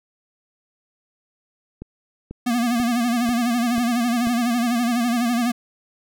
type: click train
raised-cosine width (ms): 3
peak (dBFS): -20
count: 6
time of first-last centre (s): 1.82-4.271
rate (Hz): 2.04
type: tone with vibrato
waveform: square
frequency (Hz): 238.4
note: A#3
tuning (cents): +39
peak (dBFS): -19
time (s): 2.46-5.52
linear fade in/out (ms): 10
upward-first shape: sine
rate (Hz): 12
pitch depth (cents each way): 74
effects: none